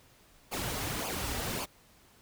pink noise with flanger, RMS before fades -35 dBFS, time 0.51-1.66 s, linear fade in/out 20 ms, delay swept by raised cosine 0.52 to 5.92 ms, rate 1.8 Hz, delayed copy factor -0.75, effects pink hiss -61 dBFS RMS until 2.21 s

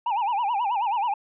triangle tone with vibrato, 880 Hz, A5, in tune, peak -20 dBFS, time 0.06-1.14 s, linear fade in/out 5 ms, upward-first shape sine, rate 9.3 Hz, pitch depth 200 cents each way, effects resampled to 8000 Hz

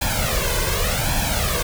pink noise with flanger, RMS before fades -21 dBFS, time 0.01-1.63 s, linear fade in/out 10 ms, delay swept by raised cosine 1.2 to 1.99 ms, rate 0.87 Hz, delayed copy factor +0.8, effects none

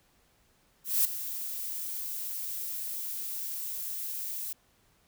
violet noise with ADSR envelope, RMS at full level -23 dBFS, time 0.84-4.53 s, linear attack 210 ms, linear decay 3 ms, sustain -13 dB, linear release 6 ms, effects pink hiss -67 dBFS RMS until 5.07 s

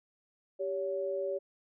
sine tone pair together, 392 / 564.2 Hz, G4 / C#5, 0 / +30 cents, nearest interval tritone, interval 630 cents, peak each -35 / -33 dBFS, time 0.59-1.39 s, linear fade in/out 20 ms, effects none

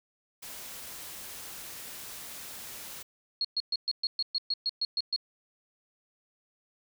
white noise, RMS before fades -43 dBFS, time 0.42-3.03 s, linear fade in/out 10 ms
sine tone bursts, 4307 Hz, C8, 49 cents sharp, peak -26 dBFS, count 12, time 3.41-5.162 s, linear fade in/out 2 ms, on 36 ms, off 120 ms
effects none

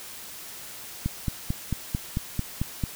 click train, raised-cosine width 5 ms, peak -13 dBFS, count 9, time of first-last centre 1.06-2.838 s, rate 4.5 Hz, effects white hiss -41 dBFS RMS until 2.95 s

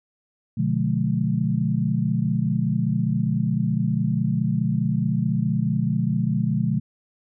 sine chord, B diminished seventh, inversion none, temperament just, 123.47 / 148.16 / 177.8 / 213.4 Hz, B2 / D3 / F3 / Ab3, 0 / +16 / +31 / +47 cents, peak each -25 dBFS, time 0.57-6.8 s, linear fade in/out 10 ms, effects none

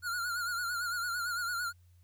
square tone with vibrato, 1419 Hz, F6, 27 cents sharp, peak -33 dBFS, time 0.02-1.73 s, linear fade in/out 50 ms, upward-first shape sine, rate 8.9 Hz, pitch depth 64 cents each way, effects added 88 Hz sine -58 dBFS peak until 2.03 s + white hiss -75 dBFS RMS until 2.03 s

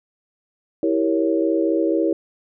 sine chord, E diminished seventh, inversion none, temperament equal with one note detuned, 327.9 / 392 / 466.2 / 554.4 Hz, E4 / G4 / Bb4 / Db5, -9 / 0 / 0 / 0 cents, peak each -19 / -24 / -24 / -24 dBFS, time 0.83-2.13 s, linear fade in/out 2 ms, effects none

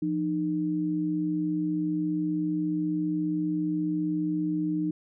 sine tone pair together, 172.1 / 306.9 Hz, F3 / D#4, -25 / -24 cents, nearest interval minor seventh, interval 1001 cents, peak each -31 / -26 dBFS, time 0.02-4.91 s, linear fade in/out 5 ms, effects none

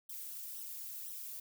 violet noise with flanger, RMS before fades -45 dBFS, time 0.09-1.4 s, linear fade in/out 5 ms, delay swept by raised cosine 0.42 to 2.82 ms, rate 2 Hz, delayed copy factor -1, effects none

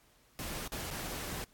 pink noise with dropouts, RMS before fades -40 dBFS, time 0.39-1.44 s, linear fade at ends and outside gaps 0 ms, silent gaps 0.676-0.72 / 0.904-0.91 s, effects pink hiss -66 dBFS RMS until 1.53 s + AAC 64 kbps

